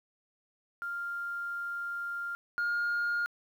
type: tone pair in turn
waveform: sine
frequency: 1396.9 / 1417.2 Hz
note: F6 / F6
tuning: 0 / +25 cents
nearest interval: unison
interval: 25 cents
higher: second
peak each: -33 / -26 dBFS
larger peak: second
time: 0.82-2.35 / 2.58-3.26 s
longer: first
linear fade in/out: 0 ms
effects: tanh soft clip ceiling -26 dBFS + 10-bit